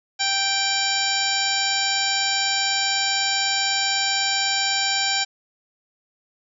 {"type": "harmonic tone", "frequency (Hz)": 784, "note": "G5", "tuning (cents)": 0, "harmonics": [1, 2, 3, 4, 5, 6, 7, 9], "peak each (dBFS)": [-28, -28, -28, -28, -28, -28, -28, -28], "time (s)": [0.19, 5.25], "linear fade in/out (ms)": 20, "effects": []}